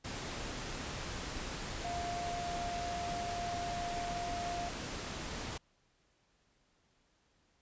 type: tone in noise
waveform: sine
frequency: 698.5 Hz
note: F5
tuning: in tune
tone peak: -37 dBFS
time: 1.84-4.69 s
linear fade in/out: 10 ms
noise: pink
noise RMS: -41 dBFS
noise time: 0.04-5.58 s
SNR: +1 dB
effects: pink hiss -73 dBFS RMS until 7.61 s + resampled to 16000 Hz